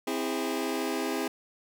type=chord; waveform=sawtooth; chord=C augmented; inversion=none; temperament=just; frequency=261.6 / 327 / 408.8 Hz; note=C4 / E4 / G#4; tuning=0 / -14 / -27 cents; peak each=-29 dBFS; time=0.07-1.28 s; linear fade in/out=5 ms; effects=none